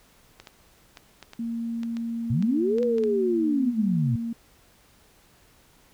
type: clicks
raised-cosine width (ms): 0.2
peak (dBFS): -24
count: 12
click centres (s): 0.4 / 0.472 / 0.972 / 1.227 / 1.334 / 1.833 / 1.969 / 2.425 / 2.784 / 2.83 / 2.983 / 3.037
type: tone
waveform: sine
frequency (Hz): 231.3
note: A#3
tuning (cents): -13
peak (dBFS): -27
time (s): 1.39-4.33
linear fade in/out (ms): 5
type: linear two-way sweep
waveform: sine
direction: up then down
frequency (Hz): 103.83 to 493.9 to 111.7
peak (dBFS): -21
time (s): 2.3-4.16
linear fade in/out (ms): 5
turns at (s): 2.82
effects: pink hiss -58 dBFS RMS until 5.93 s